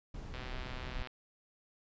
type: noise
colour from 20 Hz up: brown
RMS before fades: -42 dBFS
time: 0.14-1.03 s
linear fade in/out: 5 ms
type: click train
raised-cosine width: 0.3 ms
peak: -29 dBFS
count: 94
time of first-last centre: 0.34-1.072 s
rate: 127 Hz
effects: resampled to 16000 Hz

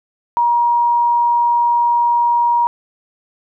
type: tone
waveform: sine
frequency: 950 Hz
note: A#5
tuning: 33 cents sharp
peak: -11 dBFS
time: 0.37-2.67 s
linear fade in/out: 0 ms
effects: none

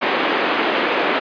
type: band-pass noise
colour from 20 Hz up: pink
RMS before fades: -19 dBFS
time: 0.01-1.2 s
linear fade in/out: 20 ms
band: 290 to 3100 Hz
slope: 24 dB/octave
effects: resampled to 11025 Hz

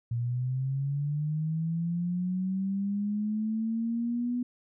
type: linear sweep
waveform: sine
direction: up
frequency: 116.54 to 246.9 Hz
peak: -27 dBFS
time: 0.11-4.43 s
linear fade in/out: 5 ms
effects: none

